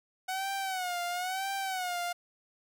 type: tone with vibrato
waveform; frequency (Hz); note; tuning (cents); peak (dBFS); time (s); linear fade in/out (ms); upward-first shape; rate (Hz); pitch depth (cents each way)
sawtooth; 741; F#5; +2; -28; 0.28-2.13; 10; sine; 1; 100
effects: none